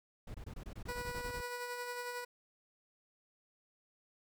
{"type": "noise bursts", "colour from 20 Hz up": "brown", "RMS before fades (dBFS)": -45, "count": 12, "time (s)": [0.27, 1.411], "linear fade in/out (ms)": 5, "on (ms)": 74, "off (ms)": 23}
{"type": "tone with tremolo", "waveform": "15% pulse", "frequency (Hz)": 488.8, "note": "B4", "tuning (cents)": -18, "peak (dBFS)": -32, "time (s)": [0.88, 2.25], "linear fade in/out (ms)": 10, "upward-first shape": "sine", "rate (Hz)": 11, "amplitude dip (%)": 35}
{"effects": []}